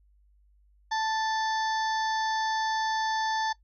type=harmonic tone with a mistuned harmonic; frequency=880 Hz; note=A5; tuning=in tune; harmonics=1 / 2 / 4 / 5 / 6 / 7; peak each=-27 / -33 / -39 / -41 / -43 / -44 dBFS; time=0.91-3.53 s; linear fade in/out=10 ms; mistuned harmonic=5; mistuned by=+47 cents; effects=noise-tail reverb RT60 0.1 s tail -19 dB re dry + added 50 Hz sine -59 dBFS peak until 3.63 s